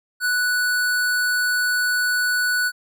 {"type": "tone", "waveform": "square", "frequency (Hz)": 1480, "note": "F#6", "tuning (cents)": 0, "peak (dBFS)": -19, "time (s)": [0.2, 2.72], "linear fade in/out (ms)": 50, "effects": []}